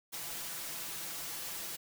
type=noise with comb filter; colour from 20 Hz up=white; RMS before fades=-41 dBFS; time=0.12-1.77 s; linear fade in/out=20 ms; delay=6 ms; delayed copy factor=+0.7; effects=none